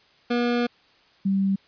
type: tone pair in turn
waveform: 25% pulse / sine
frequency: 240.6 / 194.61 Hz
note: B3 / G3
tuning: -45 / -12 cents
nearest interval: major third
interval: 367 cents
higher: first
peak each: -17 / -19 dBFS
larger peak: first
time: 0.3-0.67 / 1.25-1.56 s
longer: first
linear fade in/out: 10 ms
effects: white hiss -58 dBFS RMS until 1.67 s + resampled to 11025 Hz